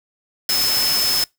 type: tone in noise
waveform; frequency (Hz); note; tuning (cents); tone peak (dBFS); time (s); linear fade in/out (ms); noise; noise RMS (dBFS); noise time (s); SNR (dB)
sine; 5210; E8; -21; -18; 0.49-1.24; 2; white; -22; 0.49-1.24; +1
effects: noise-tail reverb RT60 0.2 s tail -24 dB re dry